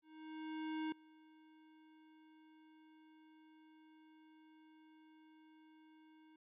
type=tone with ADSR envelope; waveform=square; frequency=313.5 Hz; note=D#4; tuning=13 cents sharp; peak=-39 dBFS; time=0.02-6.36 s; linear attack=900 ms; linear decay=3 ms; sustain=-24 dB; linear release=3 ms; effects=resampled to 8000 Hz